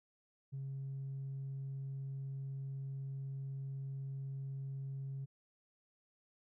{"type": "tone with tanh clipping", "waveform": "triangle", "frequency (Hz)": 136, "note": "C#3", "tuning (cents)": -33, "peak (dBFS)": -40, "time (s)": [0.52, 5.26], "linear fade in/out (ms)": 20, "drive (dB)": 5, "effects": []}